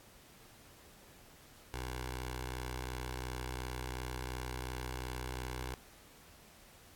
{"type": "tone with notch filter", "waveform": "10% pulse", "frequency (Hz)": 62.8, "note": "B1", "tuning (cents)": 30, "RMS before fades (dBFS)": -41, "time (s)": [1.74, 5.74], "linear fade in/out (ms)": 0, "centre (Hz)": 210, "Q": 0.58, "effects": ["pink hiss -59 dBFS RMS until 6.95 s", "AAC 64 kbps"]}